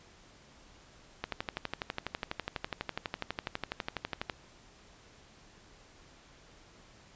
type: click train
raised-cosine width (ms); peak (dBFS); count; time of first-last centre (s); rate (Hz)
0.3; -17; 38; 1.24-4.298; 12.1
effects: pink hiss -58 dBFS RMS until 7.15 s + resampled to 16000 Hz